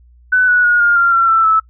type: tone with pitch steps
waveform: sine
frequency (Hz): 1500 / 1470.8 / 1442.2 / 1414.2 / 1386.7 / 1359.7 / 1333.3 / 1307.3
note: F#6 / F#6 / F#6 / F6 / F6 / F6 / E6 / E6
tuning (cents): +23 / -11 / -45 / +21 / -13 / -47 / +19 / -15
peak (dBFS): -8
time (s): 0.32-1.6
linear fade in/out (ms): 10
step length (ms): 160
effects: noise-tail reverb RT60 0.1 s tail -22 dB re dry + added 60 Hz sine -43 dBFS peak until 1.69 s